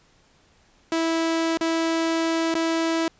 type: tone with dropouts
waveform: sawtooth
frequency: 327.8 Hz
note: E4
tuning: 10 cents flat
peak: -17 dBFS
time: 0.92-3.08 s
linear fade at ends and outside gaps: 2 ms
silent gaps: 1.573-1.61 / 2.542-2.551 s
effects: pink hiss -59 dBFS RMS until 3.19 s + resampled to 16000 Hz